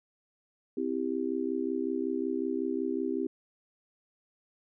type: chord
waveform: sine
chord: C major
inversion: none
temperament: just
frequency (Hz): 261.6 / 327 / 392.4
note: C4 / E4 / G4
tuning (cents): 0 / -14 / +2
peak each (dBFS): -33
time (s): 0.77-3.27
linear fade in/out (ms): 5
effects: none